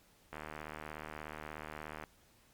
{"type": "click train", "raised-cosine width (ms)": 0.5, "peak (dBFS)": -28, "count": 132, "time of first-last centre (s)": [0.33, 2.038], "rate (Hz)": 76.7, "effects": ["pink hiss -66 dBFS RMS until 2.53 s", "MP3 96 kbps"]}